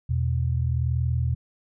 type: tone pair together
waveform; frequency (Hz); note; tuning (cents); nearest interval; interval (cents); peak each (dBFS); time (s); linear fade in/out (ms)
sine; 82.41 / 123.48; E2 / B2; 0 / 0; perfect fifth; 700; -24; 0.09-1.35; 10
effects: none